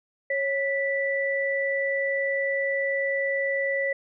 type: tone pair together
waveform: sine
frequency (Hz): 550 / 1969.6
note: C#5 / B6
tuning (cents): -14 / -5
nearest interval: octave + minor seventh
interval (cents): 2209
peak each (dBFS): -26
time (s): 0.3-3.93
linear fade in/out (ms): 5
effects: none